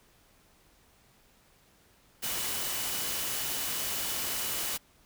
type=tone in noise; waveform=sine; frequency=2960 Hz; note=F#7; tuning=in tune; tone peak=-44 dBFS; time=2.22-4.78 s; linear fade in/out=20 ms; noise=white; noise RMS=-33 dBFS; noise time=2.22-4.78 s; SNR=-14 dB; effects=pink hiss -63 dBFS RMS until 5.05 s